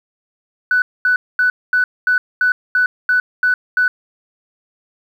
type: tone bursts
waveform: sine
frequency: 1491 Hz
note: F#6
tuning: 13 cents sharp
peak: -10 dBFS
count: 10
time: 0.71-3.88 s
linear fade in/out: 2 ms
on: 110 ms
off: 230 ms
effects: tanh soft clip ceiling -6 dBFS + 8-bit